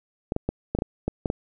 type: clicks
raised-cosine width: 2 ms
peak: -11 dBFS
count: 9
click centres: 0.321 / 0.364 / 0.49 / 0.75 / 0.788 / 0.821 / 1.08 / 1.258 / 1.301 s
effects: none